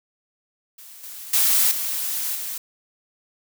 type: noise with level steps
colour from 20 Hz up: blue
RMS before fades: -43 / -37 / -18 / -26 / -30 dBFS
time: 0.78-2.58 s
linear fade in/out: 5 ms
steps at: 1.03 / 1.33 / 1.71 / 2.35 s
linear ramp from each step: 5 ms
effects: none